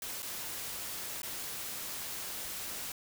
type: noise with dropouts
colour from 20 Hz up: white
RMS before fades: -40 dBFS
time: 0.02-2.92 s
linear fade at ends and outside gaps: 2 ms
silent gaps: 0.222-0.228 / 1.219-1.231 s
effects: none